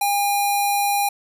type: tone with low-pass filter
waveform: square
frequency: 810 Hz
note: G#5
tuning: 43 cents flat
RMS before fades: -20 dBFS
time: 0.01-1.09 s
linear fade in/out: 5 ms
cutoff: 12000 Hz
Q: 5.1
effects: none